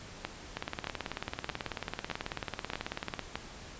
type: two click trains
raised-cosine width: 0.3 ms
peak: -18 / -17 dBFS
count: 49 / 6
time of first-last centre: 0.57-3.193 / 0.25-3.356 s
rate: 18.3 / 1.61 Hz
effects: pink hiss -48 dBFS RMS until 3.79 s + resampled to 16000 Hz